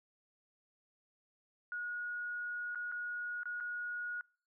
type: tone with dropouts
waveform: sine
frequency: 1448 Hz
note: F#6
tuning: 38 cents flat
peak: -37 dBFS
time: 1.72-4.21 s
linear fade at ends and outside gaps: 1 ms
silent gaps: 2.748-2.756 / 2.916-2.922 / 3.433-3.456 / 3.602-3.607 s
effects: noise-tail reverb RT60 0.4 s tail -26 dB re dry